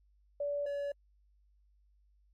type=tone pair in turn; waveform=sine / triangle; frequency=576 / 569.4 Hz; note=D5 / C#5; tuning=-34 / +46 cents; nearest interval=unison; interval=20 cents; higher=first; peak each=-32 / -32 dBFS; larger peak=neither; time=0.4-0.66 / 0.66-0.92 s; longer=neither; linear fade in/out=5 ms; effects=added 50 Hz sine -65 dBFS peak until 2.33 s + AAC 64 kbps